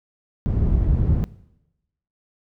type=low-pass noise; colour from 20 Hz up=white; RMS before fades=-19 dBFS; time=0.46-1.24 s; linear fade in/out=0 ms; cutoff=100 Hz; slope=12 dB/octave; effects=noise-tail reverb RT60 0.9 s tail -19 dB re dry